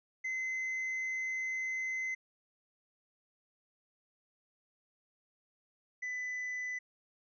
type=tone pair in turn; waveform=triangle; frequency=2052 / 1999.3 Hz; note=C7 / B6; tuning=-34 / +21 cents; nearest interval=unison; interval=45 cents; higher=first; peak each=-32 / -34 dBFS; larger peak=first; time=0.24-2.15 / 6.02-6.79 s; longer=first; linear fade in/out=10 ms; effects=resampled to 16000 Hz